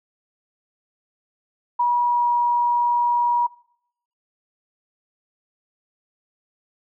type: tone with pitch glide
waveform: sine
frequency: 965 to 959.4 Hz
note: B5 to A#5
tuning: -40 to +50 cents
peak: -16 dBFS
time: 1.79-3.47 s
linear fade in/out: 10 ms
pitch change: -10 cents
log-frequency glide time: 2.04-2.28 s
effects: noise-tail reverb RT60 0.7 s tail -21 dB re dry